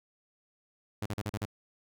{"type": "tone bursts", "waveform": "sawtooth", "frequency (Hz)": 103.83, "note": "G#2", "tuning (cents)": 0, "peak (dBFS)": -28, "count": 6, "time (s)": [1.02, 1.454], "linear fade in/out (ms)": 5, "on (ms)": 39, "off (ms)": 40, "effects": []}